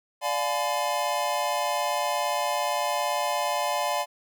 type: chord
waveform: square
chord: D diminished seventh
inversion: none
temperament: just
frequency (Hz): 587.3 / 704.8 / 845.8 / 1014.9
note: D5 / F5 / Ab5 / Cb6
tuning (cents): 0 / +16 / +31 / +47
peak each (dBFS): -31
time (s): 0.21-4.06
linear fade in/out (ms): 50
effects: none